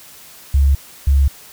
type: tone pair in turn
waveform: sine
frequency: 69.3 / 69.01 Hz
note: C#2 / C#2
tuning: 0 / -7 cents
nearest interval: unison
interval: 7 cents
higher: first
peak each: -9 dBFS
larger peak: neither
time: 0.54-0.75 / 1.07-1.28 s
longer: neither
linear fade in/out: 5 ms
effects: white hiss -41 dBFS RMS until 1.52 s